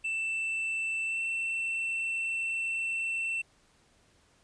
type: tone with pitch glide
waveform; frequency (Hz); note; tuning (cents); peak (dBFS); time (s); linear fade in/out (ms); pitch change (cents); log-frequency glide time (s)
triangle; 2663 to 2688; E7 to E7; +17 to +33; -28; 0.04-3.42; 10; +16; 1.06-1.2
effects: pink hiss -65 dBFS RMS until 4.43 s + resampled to 22050 Hz